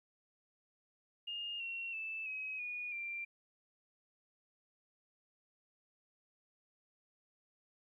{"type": "tone with pitch steps", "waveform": "sine", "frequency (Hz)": [2832, 2732, 2636, 2544, 2454, 2368], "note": ["F7", "F7", "E7", "D#7", "D#7", "D7"], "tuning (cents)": [23, -39, -1, 38, -25, 14], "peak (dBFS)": -39, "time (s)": [1.27, 3.25], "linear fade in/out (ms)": 10, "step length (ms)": 330, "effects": ["13-bit"]}